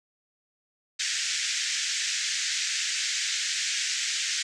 white band-pass noise, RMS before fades -29 dBFS, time 0.99-4.43 s, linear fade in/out 10 ms, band 1600 to 7400 Hz, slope 48 dB/octave, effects none

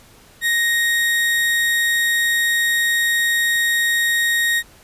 35% pulse tone, 1869 Hz, A#6, 4 cents sharp, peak -14 dBFS, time 0.41-4.63 s, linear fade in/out 50 ms, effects pink hiss -48 dBFS RMS until 4.83 s + resampled to 32000 Hz

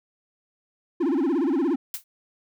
triangle tone with vibrato, 304.8 Hz, D#4, 36 cents flat, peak -18 dBFS, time 1-1.76 s, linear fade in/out 10 ms, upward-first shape sine, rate 17 Hz, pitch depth 280 cents each way
blue noise with exponential decay, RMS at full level -26 dBFS, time 1.94-2.04 s, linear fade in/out 1 ms, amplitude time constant 21 ms
effects none

